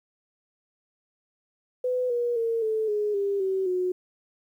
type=tone with pitch steps; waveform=sine; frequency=502 / 479.6 / 458.2 / 437.8 / 418.2 / 399.6 / 381.8 / 364.7 Hz; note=B4 / A#4 / A#4 / A4 / G#4 / G4 / G4 / F#4; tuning=+28 / +49 / -30 / -9 / +12 / +33 / -46 / -25 cents; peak=-23 dBFS; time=1.84-3.92 s; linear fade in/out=5 ms; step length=260 ms; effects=10-bit